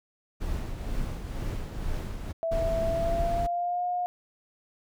brown noise with tremolo, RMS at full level -30 dBFS, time 0.4-2.33 s, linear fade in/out 20 ms, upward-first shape triangle, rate 2.1 Hz, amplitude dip 50%
sine tone with pitch glide, 659.3 to 714.8 Hz, E5 to F5, 0 to +40 cents, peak -26 dBFS, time 2.43-4.06 s, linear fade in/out 0 ms, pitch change +140 cents, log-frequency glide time 2.84-3.84 s
brown noise, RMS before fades -30 dBFS, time 2.51-3.47 s, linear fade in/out 10 ms
effects none

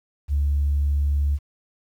sine tone, 71.7 Hz, D2, 41 cents flat, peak -17 dBFS, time 0.28-1.39 s, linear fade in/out 50 ms, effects tanh soft clip ceiling -14 dBFS + 9-bit

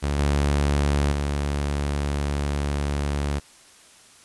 sawtooth tone with level steps, 71.8 Hz, D2, 39 cents flat, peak -18 / -15 / -19 dBFS, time 0.02-3.4 s, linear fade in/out 20 ms, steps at 0.19 / 1.12 s, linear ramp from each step 2 ms, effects white hiss -51 dBFS RMS until 4.24 s + resampled to 24000 Hz

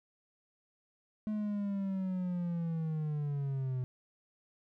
triangle linear sweep, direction down, 215 to 125.5 Hz, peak -30 dBFS, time 1.27-3.84 s, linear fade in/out 0 ms, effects none

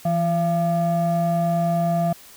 triangle ring-modulated tone, 257.4 Hz, C4, 28 cents flat, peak -13 dBFS, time 0.05-2.13 s, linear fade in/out 5 ms, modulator 425 Hz, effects white hiss -46 dBFS RMS until 2.36 s

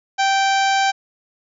harmonic tone, 781 Hz, G5, 7 cents flat, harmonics 1 / 2 / 3 / 4 / 5 / 6 / 7 / 8 / 9, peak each -16 / -22 / -26 / -28 / -30 / -32 / -33 / -34 / -35 dBFS, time 0.18-0.92 s, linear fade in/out 20 ms, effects none

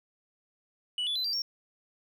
sine tone with pitch steps, 2952 / 3450 / 4033 / 4713 / 5509 Hz, F#7 / A7 / B7 / D8 / F8, -5 / -35 / +36 / +5 / -25 cents, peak -26 dBFS, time 0.98-1.42 s, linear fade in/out 2 ms, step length 88 ms, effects tanh soft clip ceiling -27 dBFS

